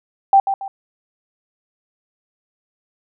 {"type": "tone with echo", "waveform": "sine", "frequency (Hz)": 784, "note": "G5", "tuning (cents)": 0, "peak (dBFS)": -7, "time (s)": [0.33, 0.4], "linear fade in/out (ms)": 2, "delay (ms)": 140, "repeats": 2, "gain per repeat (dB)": -9, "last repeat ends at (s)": 0.68, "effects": []}